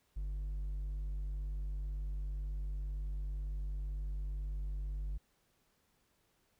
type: tone with hard clipping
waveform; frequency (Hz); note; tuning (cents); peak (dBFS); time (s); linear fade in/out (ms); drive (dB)
sine; 49; G1; 0; -37; 0.16-5.18; 10; 3
effects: pink hiss -75 dBFS RMS until 6.59 s